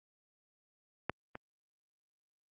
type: clicks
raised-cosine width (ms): 0.5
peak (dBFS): -17 / -27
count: 2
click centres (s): 1.096 / 1.354
effects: high-pass 80 Hz 12 dB/octave + Opus 48 kbps